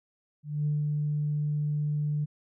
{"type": "tone with ADSR envelope", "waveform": "sine", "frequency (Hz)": 148.7, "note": "D3", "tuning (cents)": 22, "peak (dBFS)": -23, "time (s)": [0.43, 2.26], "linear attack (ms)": 230, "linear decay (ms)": 170, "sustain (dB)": -2, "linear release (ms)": 23, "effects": ["tanh soft clip ceiling -20 dBFS"]}